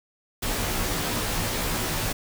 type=noise with comb filter; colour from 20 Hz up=pink; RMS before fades=-27 dBFS; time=0.42-2.13 s; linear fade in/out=10 ms; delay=15 ms; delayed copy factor=-0.95; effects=none